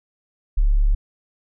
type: tone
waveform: sine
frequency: 35.65 Hz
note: C#1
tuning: 49 cents sharp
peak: -13 dBFS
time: 0.57-0.95 s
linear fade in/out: 10 ms
effects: none